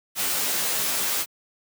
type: noise with comb filter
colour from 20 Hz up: white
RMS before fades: -25 dBFS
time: 0.15-1.26 s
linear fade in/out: 50 ms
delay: 13 ms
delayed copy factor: -0.8
effects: high-pass 150 Hz 12 dB/octave